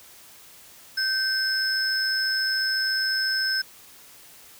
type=tone pair together; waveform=sine; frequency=1553 / 5207 Hz; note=G6 / E8; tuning=-17 / -22 cents; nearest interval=octave + major sixth; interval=2095 cents; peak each=-23 dBFS; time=0.97-3.62 s; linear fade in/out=10 ms; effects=tanh soft clip ceiling -18 dBFS + white hiss -49 dBFS RMS until 4.59 s